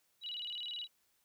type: tone with vibrato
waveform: sine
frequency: 3374 Hz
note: G#7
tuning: 27 cents sharp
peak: -39 dBFS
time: 0.21-0.88 s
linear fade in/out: 50 ms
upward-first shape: square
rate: 19 Hz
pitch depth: 250 cents each way
effects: white hiss -75 dBFS RMS until 1.24 s